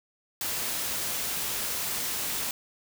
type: noise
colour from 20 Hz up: white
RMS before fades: -31 dBFS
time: 0.41-2.51 s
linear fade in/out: 2 ms
effects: none